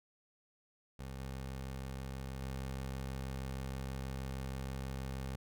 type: tone with level steps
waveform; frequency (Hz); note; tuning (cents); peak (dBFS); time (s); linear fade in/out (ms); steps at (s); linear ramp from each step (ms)
20% pulse; 66.3; C2; +23; -38 / -36 / -34; 0.99-5.36; 5; 1.19 / 2.41; 10
effects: none